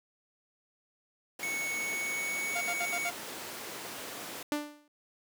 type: high-pass noise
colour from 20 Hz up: pink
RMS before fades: -42 dBFS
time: 1.39-4.43 s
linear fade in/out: 5 ms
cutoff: 280 Hz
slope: 12 dB/octave
type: tone with pitch glide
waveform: square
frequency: 2212 to 2233 Hz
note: C#7 to C#7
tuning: -4 to +12 cents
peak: -33 dBFS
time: 1.43-3.09 s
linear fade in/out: 0 ms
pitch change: +16 cents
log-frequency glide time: 1.58-2.64 s
type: tone bursts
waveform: sawtooth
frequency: 698.5 Hz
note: F5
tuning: in tune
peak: -29 dBFS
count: 5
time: 2.55-3.108 s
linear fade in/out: 10 ms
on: 62 ms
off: 62 ms
type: tone with exponential decay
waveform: sawtooth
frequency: 295.5 Hz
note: D4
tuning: 11 cents sharp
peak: -23 dBFS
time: 4.52-4.88 s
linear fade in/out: 1 ms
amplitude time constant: 77 ms
effects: none